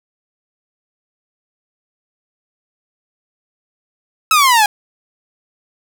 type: exponential sweep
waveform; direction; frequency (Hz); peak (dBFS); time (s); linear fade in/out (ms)
sawtooth; down; 1316 to 809; -5; 4.31-4.66; 2
effects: none